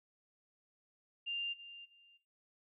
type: tone with echo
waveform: sine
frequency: 2794 Hz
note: F7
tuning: in tune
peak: -36 dBFS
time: 1.26-1.54 s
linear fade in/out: 20 ms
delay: 320 ms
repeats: 2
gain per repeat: -13 dB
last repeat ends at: 2.18 s
effects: noise-tail reverb RT60 0.3 s tail -17 dB re dry